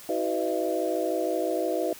sine tone cluster, 322 / 375.3 / 499.6 / 609 / 675 Hz, E4 / F#4 / B4 / D#5 / E5, -41 / +25 / +20 / -37 / +41 cents, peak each -31 dBFS, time 0.09-1.93 s, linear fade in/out 2 ms, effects white hiss -46 dBFS RMS until 1.99 s

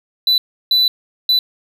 triangle tone bursts at uneven times, 3985 Hz, B7, 15 cents sharp, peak -9 dBFS, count 3, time 0.27-0.38 / 0.71-0.88 / 1.29-1.39 s, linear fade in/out 2 ms, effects none

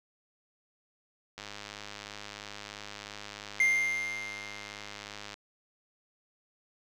click train, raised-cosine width 0.2 ms, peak -24 dBFS, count 409, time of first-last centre 1.38-5.341 s, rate 103 Hz
triangle tone with exponential decay, 2105 Hz, C7, 10 cents sharp, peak -19 dBFS, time 3.6-5.17 s, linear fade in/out 2 ms, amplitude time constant 340 ms
effects none

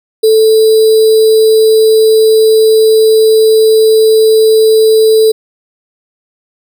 sine tone with sample-and-hold, 440 Hz, A4, in tune, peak -3 dBFS, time 0.23-5.32 s, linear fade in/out 10 ms, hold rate 4410 Hz, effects none

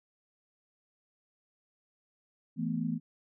sine chord, E suspended fourth, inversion none, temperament equal, 164.81 / 220 / 246.9 Hz, E3 / A3 / B3, 0 / 0 / 0 cents, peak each -34 dBFS, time 2.56-3 s, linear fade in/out 50 ms, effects none

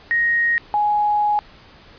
sine tone pair in turn, 1873 / 834.3 Hz, A#6 / G#5, +8 / +8 cents, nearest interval octave + major second, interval 1400 cents, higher first, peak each -15 dBFS, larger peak neither, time 0.11-0.58 / 0.74-1.39 s, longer second, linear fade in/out 0 ms, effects pink hiss -46 dBFS RMS until 1.98 s + resampled to 11025 Hz

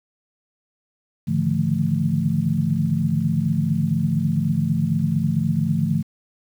sine tone cluster, 104.7 / 145.2 / 154.2 / 169.3 / 218.6 Hz, G#2 / D3 / D#3 / E3 / A3, +15 / -19 / -15 / +46 / -11 cents, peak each -29 / -23 / -28 / -22 / -24 dBFS, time 1.27-6.03 s, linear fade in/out 20 ms, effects 8-bit

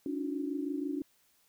sine tone cluster, 282.6 / 308.7 / 361.5 Hz, C#4 / D#4 / F#4, +34 / -14 / -40 cents, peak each -34 / -38 / -40 dBFS, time 0.06-1.02 s, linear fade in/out 2 ms, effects white hiss -69 dBFS RMS until 1.48 s

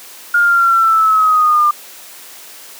sine linear sweep, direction down, 1423 to 1193 Hz, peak -8 dBFS, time 0.34-1.71 s, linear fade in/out 5 ms, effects white hiss -36 dBFS RMS until 2.79 s + high-pass 300 Hz 12 dB/octave

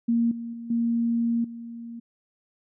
sine tone with level steps, 233.1 Hz, A#3, in tune, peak -19 / -31 / -34 / -21 / -35 dBFS, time 0.08-2 s, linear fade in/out 10 ms, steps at 0.31 / 0.53 / 0.7 / 1.44 s, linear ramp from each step 5 ms, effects none

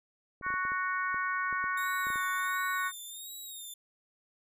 clicks, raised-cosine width 2 ms, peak -34 dBFS, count 12, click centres 0.412 / 0.465 / 0.504 / 0.54 / 0.652 / 0.719 / 1.144 / 1.527 / 1.641 / 2.069 / 2.103 / 2.158 s
harmonic tone, 370 Hz, F#4, in tune, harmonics 3 / 4 / 5 / 6, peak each -33 / -33 / -37 / -42 dBFS, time 0.42-2.92 s, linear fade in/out 50 ms
10% pulse tone with vibrato, 3704 Hz, A#7, 12 cents flat, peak -35 dBFS, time 1.77-3.74 s, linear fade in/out 5 ms, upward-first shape sine, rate 1.4 Hz, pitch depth 78 cents each way
effects none

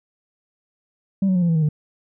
sine tone with pitch steps, 194.6 / 186.57 / 178.86 / 171.48 / 164.4 / 157.61 / 151.1 Hz, G3 / F#3 / F3 / F3 / E3 / D#3 / D3, -12 / +15 / +42 / -31 / -4 / +23 / +50 cents, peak -13 dBFS, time 1.22-1.689 s, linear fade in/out 5 ms, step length 67 ms, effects tanh soft clip ceiling -14 dBFS

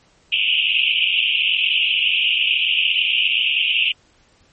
white band-pass noise, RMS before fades -18 dBFS, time 0.32-3.92 s, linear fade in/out 5 ms, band 2500 to 3100 Hz, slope 96 dB/octave, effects pink hiss -56 dBFS RMS until 4.52 s + MP3 32 kbps

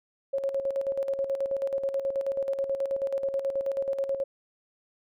sine tone with tremolo, 547 Hz, C#5, 23 cents flat, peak -24 dBFS, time 0.33-4.24 s, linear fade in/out 10 ms, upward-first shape square, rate 9.3 Hz, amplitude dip 60%, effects none

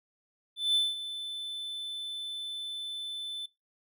triangle tone with ADSR envelope, 3520 Hz, A7, in tune, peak -20 dBFS, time 0.56-3.46 s, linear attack 190 ms, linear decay 200 ms, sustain -13 dB, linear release 5 ms, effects noise-tail reverb RT60 0.2 s tail -21 dB re dry

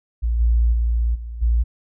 sine tone with level steps, 57.8 Hz, A#1, 14 cents flat, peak -17 / -13 / -16 / -28 / -14 dBFS, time 0.22-1.64 s, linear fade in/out 20 ms, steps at 0.39 / 0.72 / 1.14 / 1.41 s, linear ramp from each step 20 ms, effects none

